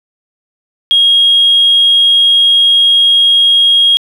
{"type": "tone", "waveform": "sine", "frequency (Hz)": 3270, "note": "G#7", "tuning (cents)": -28, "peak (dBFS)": -4, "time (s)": [0.91, 3.97], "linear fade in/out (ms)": 0, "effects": ["tanh soft clip ceiling 0 dBFS", "7-bit"]}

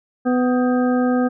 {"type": "harmonic tone with a mistuned harmonic", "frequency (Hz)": 250, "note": "B3", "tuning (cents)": 21, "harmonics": [1, 2, 3, 5, 6], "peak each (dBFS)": [-16, -22, -26, -30, -32], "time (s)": [0.25, 1.29], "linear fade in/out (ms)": 20, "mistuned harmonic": 6, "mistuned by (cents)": 98, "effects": []}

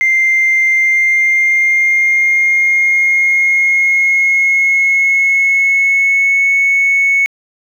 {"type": "tone with pitch glide", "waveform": "sine", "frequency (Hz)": [2093, 2209], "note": ["C7", "C#7"], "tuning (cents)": [0, -7], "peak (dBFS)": -7, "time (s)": [0.01, 7.26], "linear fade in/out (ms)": 0, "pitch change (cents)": 93, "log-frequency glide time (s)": [0.7, 6.57], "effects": ["tanh soft clip ceiling -5 dBFS", "7-bit"]}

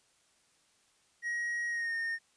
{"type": "tone with pitch glide", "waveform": "triangle", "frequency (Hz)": [1894, 1833.7], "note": ["A#6", "A#6"], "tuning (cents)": [27, -29], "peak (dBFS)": -30, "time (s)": [1.22, 2.19], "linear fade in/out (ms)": 50, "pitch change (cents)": -56, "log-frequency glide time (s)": [1.68, 1.94], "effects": ["white hiss -69 dBFS RMS until 2.36 s", "resampled to 22050 Hz"]}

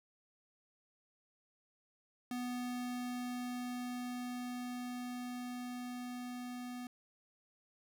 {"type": "tone with level ramp", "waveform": "square", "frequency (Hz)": 246.9, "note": "B3", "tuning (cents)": 0, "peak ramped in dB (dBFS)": [-38, -43], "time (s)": [2.31, 6.87], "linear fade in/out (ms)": 2, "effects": []}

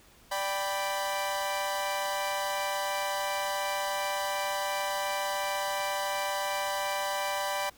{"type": "chord", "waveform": "sawtooth", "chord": "G major", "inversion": "second", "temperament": "equal", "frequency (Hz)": [587.3, 784, 987.8], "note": ["D5", "G5", "B5"], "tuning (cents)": [0, 0, 0], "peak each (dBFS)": -30, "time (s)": [0.31, 7.7], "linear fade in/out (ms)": 10, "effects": ["pink hiss -58 dBFS RMS until 7.77 s"]}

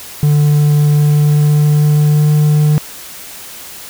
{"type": "tone with pitch glide", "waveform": "triangle", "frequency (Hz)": [147.9, 150.49], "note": ["D3", "D3"], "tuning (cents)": [13, 43], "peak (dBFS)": -5, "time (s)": [0.23, 2.78], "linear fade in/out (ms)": 0, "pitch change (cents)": 30, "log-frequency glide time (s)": [0.97, 2.61], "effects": ["white hiss -31 dBFS RMS until 3.89 s"]}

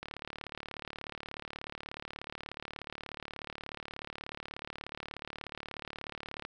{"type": "click train", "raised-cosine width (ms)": 0.3, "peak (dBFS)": -24, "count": 236, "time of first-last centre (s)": [0.03, 6.451], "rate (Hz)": 36.6, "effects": []}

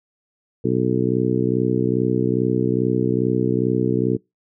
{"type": "harmonic tone", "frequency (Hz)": 62.4, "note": "B1", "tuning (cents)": 19, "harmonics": [2, 3, 4, 5, 6, 7], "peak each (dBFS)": [-24, -24, -24, -24, -24, -24], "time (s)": [0.64, 4.17], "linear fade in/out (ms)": 10, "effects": ["noise-tail reverb RT60 0.2 s tail -25 dB re dry"]}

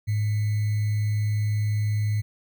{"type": "tone with sample-and-hold", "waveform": "sine", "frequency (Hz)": 105.7, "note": "G#2", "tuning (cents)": 31, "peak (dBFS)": -21, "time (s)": [0.07, 2.22], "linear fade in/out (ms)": 20, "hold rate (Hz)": 2100, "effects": []}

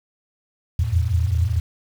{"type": "tone cluster", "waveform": "sine", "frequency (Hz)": [80.1, 85.1, 91.1, 113.1], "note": ["E2", "F2", "F#2", "A2"], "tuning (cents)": [-49, -44, -26, 48], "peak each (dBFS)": [-22, -21, -26, -23], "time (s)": [0.79, 1.6], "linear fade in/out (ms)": 5, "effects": ["7-bit"]}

